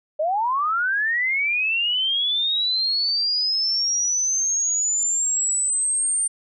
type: linear sweep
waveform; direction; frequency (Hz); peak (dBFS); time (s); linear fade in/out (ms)
sine; up; 587.3 to 8870; -19; 0.19-6.28; 10
effects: none